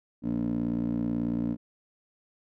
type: tone with band-pass filter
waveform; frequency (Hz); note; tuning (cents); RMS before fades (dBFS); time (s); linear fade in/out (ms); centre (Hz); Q
15% pulse; 58.27; A#1; 0; -29; 0.22-1.57; 50; 270; 4.5
effects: none